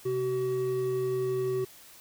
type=tone pair together; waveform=triangle; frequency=130 / 378.5 Hz; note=C3 / F#4; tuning=-11 / +39 cents; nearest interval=octave + perfect fifth; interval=1850 cents; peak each=-34 / -25 dBFS; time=0.05-1.65 s; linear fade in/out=10 ms; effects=white hiss -52 dBFS RMS until 2 s